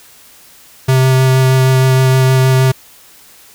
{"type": "tone with vibrato", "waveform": "square", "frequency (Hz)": 130.81, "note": "C3", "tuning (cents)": 0, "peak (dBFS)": -8, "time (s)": [0.88, 2.72], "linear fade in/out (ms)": 10, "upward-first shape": "sine", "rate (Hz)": 6.4, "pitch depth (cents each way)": 10, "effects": ["white hiss -42 dBFS RMS until 3.54 s"]}